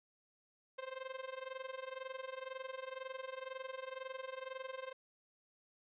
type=tone with amplitude modulation; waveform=sawtooth; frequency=524 Hz; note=C5; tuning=2 cents sharp; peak=-36 dBFS; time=0.78-4.93 s; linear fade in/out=10 ms; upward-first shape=sine; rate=22 Hz; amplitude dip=85%; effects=resampled to 8000 Hz + 13-bit